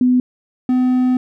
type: tone pair in turn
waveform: sine / triangle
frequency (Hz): 250.6 / 253.1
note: B3 / B3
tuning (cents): +25 / +43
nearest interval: unison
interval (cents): 18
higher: second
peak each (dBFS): -10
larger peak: neither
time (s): 0.01-0.2 / 0.69-1.17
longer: second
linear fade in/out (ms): 2
effects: none